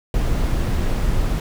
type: noise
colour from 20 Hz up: brown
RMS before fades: -19 dBFS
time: 0.14-1.4 s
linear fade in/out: 2 ms
effects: none